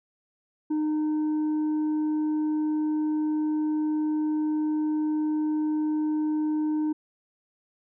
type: tone with tanh clipping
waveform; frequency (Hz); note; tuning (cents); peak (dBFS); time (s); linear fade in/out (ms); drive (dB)
triangle; 306.4; D#4; -27; -24; 0.7-6.93; 10; 8
effects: none